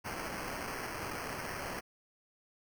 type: noise with sample-and-hold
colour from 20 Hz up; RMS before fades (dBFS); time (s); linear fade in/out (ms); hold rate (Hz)
white; -40; 0.04-1.81; 20; 3675
effects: none